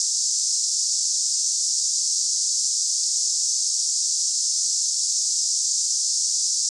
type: band-pass noise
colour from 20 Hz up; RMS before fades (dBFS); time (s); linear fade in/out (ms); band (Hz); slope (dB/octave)
pink; -23; 0-6.69; 2; 5100 to 7800; 48
effects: resampled to 24000 Hz